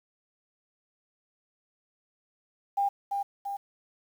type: tone with echo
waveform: sine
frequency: 800 Hz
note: G5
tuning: 35 cents sharp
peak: -23 dBFS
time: 2.77-2.89 s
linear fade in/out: 10 ms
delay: 340 ms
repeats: 2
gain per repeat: -4 dB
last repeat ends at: 3.57 s
effects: 9-bit